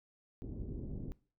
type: low-pass noise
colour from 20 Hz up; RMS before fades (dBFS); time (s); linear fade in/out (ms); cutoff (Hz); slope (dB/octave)
pink; -42; 0.42-1.12; 0; 370; 24
effects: noise-tail reverb RT60 0.4 s tail -20 dB re dry